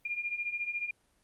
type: beating tone pair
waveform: sine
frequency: 2400 / 2414 Hz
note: D7 / D7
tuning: +37 / +47 cents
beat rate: 14 Hz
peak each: -38 / -34 dBFS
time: 0.05-0.91 s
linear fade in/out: 5 ms
effects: pink hiss -70 dBFS RMS until 1.23 s + Opus 32 kbps